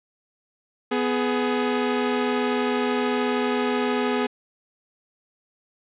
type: tone pair together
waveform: sawtooth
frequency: 249.1 / 419.5 Hz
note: B3 / G#4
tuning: +15 / +17 cents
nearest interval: major sixth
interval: 902 cents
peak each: -20 dBFS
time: 0.91-4.27 s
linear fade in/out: 10 ms
effects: resampled to 8000 Hz + 9-bit